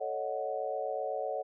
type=chord; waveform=sine; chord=D# half-diminished seventh; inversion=second; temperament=equal; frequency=440 / 554.4 / 622.3 / 740 Hz; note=A4 / C#5 / D#5 / F#5; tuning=0 / 0 / 0 / 0 cents; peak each=-39 / -36 / -38 / -37 dBFS; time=0-1.43 s; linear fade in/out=20 ms; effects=none